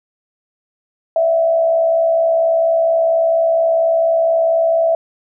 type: tone with frequency modulation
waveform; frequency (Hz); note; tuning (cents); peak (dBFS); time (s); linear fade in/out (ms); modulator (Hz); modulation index
sine; 659.3; E5; 0; -11; 1.16-4.95; 2; 64.3; 0.42
effects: none